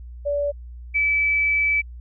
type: tone pair in turn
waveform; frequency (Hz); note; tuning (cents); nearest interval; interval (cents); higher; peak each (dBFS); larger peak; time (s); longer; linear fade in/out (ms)
sine; 576 / 2304; D5 / D7; -34 / -34; 2 octaves; 2400; second; -20 / -17; second; 0.25-0.52 / 0.94-1.82; second; 20
effects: added 60 Hz sine -35 dBFS peak until 2 s